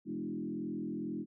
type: tone with frequency modulation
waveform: sine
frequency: 261.6 Hz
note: C4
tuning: in tune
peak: -35 dBFS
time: 0.05-1.26 s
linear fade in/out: 50 ms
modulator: 42.2 Hz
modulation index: 1.9
effects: none